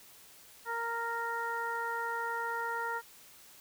harmonic tone, 464.4 Hz, A#4, 7 cents flat, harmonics 1 / 2 / 3 / 4, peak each -41 / -36 / -37 / -41 dBFS, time 0.65-3.02 s, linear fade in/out 50 ms, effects white hiss -56 dBFS RMS until 3.6 s

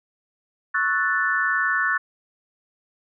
sine chord, F# minor seventh, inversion second, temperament equal, 1108.7 / 1318.5 / 1480 / 1760 Hz, C#6 / E6 / F#6 / A6, 0 / 0 / 0 / 0 cents, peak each -27 / -29 / -23 / -23 dBFS, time 0.74-1.98 s, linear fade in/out 10 ms, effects none

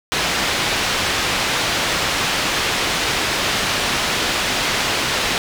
white low-pass noise, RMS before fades -20 dBFS, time 0.12-5.38 s, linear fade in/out 0 ms, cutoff 3900 Hz, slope 12 dB/octave, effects none

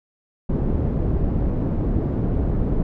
pink low-pass noise, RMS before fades -21 dBFS, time 0.49-2.83 s, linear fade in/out 5 ms, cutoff 350 Hz, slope 12 dB/octave, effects none

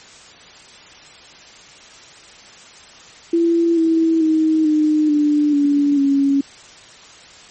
sine tone with pitch steps, 336.3 / 325.8 / 315.6 / 305.7 / 296.2 / 286.9 / 277.9 Hz, E4 / E4 / D#4 / D#4 / D4 / D4 / C#4, +35 / -20 / +25 / -30 / +15 / -40 / +4 cents, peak -12 dBFS, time 3.33-6.41 s, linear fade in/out 5 ms, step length 440 ms, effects white hiss -42 dBFS RMS until 7.5 s + MP3 32 kbps

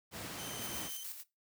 pink noise, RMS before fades -43 dBFS, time 0.11-0.91 s, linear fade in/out 50 ms
15% pulse tone with vibrato, 3084 Hz, G7, 29 cents flat, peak -38 dBFS, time 0.38-1.04 s, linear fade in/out 10 ms, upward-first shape sine, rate 19 Hz, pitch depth 31 cents each way
blue noise with tremolo, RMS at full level -43 dBFS, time 0.59-1.24 s, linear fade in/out 50 ms, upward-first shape square, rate 6.6 Hz, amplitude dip 50%
effects noise-tail reverb RT60 0.2 s tail -18 dB re dry + high-pass 100 Hz 12 dB/octave

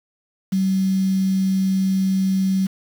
sine tone with quantisation, 190.7 Hz, G3, 47 cents flat, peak -16 dBFS, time 0.52-2.67 s, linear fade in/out 10 ms, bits 6, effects none

